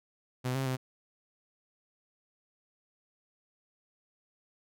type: tone with pitch steps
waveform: sawtooth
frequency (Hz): 127 / 134 / 129.5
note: B2 / C3 / C3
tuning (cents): +49 / +42 / -17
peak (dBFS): -26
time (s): 0.44-0.77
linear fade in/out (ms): 20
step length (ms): 110
effects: none